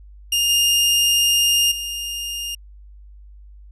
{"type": "tone with level steps", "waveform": "sawtooth", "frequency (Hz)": 2821, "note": "F7", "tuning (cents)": 17, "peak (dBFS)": [-13, -11, -22], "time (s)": [0.32, 2.55], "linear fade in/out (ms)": 5, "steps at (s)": [0.49, 1.71], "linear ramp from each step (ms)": 10, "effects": ["added 50 Hz sine -40 dBFS peak until 3.71 s", "resampled to 32000 Hz"]}